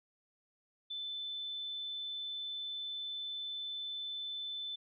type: tone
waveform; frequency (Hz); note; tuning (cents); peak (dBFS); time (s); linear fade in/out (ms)
sine; 3520; A7; 0; -38; 0.9-4.76; 10
effects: none